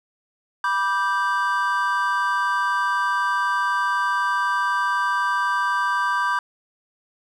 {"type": "chord", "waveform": "triangle", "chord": "G major", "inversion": "first", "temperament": "just", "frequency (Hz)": [980, 1176, 1568], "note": ["B5", "D6", "G6"], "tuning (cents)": [-14, 2, 0], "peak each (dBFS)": -22, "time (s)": [0.64, 6.39], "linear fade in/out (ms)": 2, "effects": []}